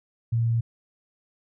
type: tone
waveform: sine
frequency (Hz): 115.7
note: A#2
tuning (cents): -13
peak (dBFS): -20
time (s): 0.32-0.61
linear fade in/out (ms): 10
effects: none